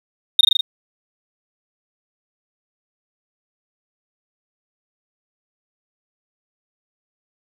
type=tone with echo; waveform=sine; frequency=3700 Hz; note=A#7; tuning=14 cents flat; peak=-3 dBFS; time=0.39-0.41 s; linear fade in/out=5 ms; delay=40 ms; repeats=5; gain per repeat=-2 dB; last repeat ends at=0.61 s; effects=tanh soft clip ceiling -5 dBFS + 7-bit